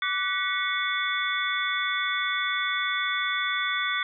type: tone cluster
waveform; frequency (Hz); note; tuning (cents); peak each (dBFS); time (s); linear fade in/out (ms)
sine; 1163 / 1488 / 1937 / 2203 / 3466; D6 / F#6 / B6 / C#7 / A7; -17 / +9 / -34 / -11 / -27; -31; 0.02-4.03; 2
effects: none